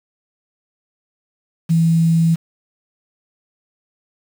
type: tone with quantisation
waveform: sine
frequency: 164.81 Hz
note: E3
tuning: in tune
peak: -11 dBFS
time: 1.69-2.36 s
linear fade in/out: 20 ms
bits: 6
effects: none